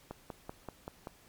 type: click train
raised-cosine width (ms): 1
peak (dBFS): -26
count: 6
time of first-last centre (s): 0.11-1.072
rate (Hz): 5.2
effects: pink hiss -61 dBFS RMS until 1.28 s + MP3 96 kbps

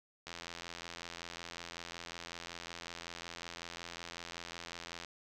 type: click train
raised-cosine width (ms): 0.2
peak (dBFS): -26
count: 409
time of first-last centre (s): 0.27-5.048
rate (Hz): 85.4
effects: none

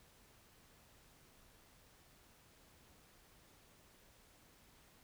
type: silence
effects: pink hiss -66 dBFS RMS until 5.03 s

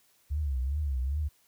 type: tone with vibrato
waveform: sine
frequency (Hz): 69.3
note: C#2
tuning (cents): 0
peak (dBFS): -27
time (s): 0.3-1.29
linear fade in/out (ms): 20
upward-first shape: triangle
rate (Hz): 2.5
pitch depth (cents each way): 200
effects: white hiss -66 dBFS RMS until 1.47 s

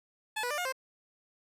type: tone with pitch steps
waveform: 15% pulse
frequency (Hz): 863 / 489.3 / 594 / 715 / 524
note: A5 / B4 / D5 / F5 / C5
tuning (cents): -34 / -16 / +20 / +41 / +2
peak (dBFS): -25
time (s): 0.36-0.725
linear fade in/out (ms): 10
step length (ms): 73
effects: resampled to 32000 Hz

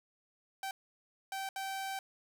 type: tone bursts at uneven times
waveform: sawtooth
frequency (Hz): 775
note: G5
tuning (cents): -20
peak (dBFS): -33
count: 3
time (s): 0.63-0.71 / 1.32-1.49 / 1.56-1.99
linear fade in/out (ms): 2
effects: none

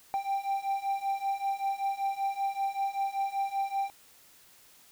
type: beating tone pair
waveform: triangle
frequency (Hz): 784 / 789.2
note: G5 / G5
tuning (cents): 0 / +11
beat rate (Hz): 5.2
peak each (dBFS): -31 / -29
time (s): 0.14-3.9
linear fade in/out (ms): 0
effects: white hiss -58 dBFS RMS until 4.91 s

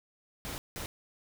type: noise bursts at uneven times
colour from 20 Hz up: pink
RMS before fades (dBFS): -39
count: 2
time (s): 0.45-0.58 / 0.76-0.86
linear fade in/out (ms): 0
effects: none

